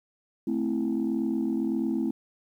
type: chord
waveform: sine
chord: A minor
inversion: none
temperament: equal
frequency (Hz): 220 / 261.6 / 329.6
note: A3 / C4 / E4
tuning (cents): 0 / 0 / 0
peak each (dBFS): -28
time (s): 0.47-2.11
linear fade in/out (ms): 5
effects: tanh soft clip ceiling -19 dBFS + 10-bit